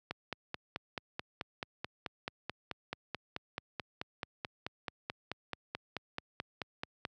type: click train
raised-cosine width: 0.3 ms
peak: -20 dBFS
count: 33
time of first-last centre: 0.11-7.051 s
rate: 4.61 Hz
effects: high-pass 80 Hz 12 dB/octave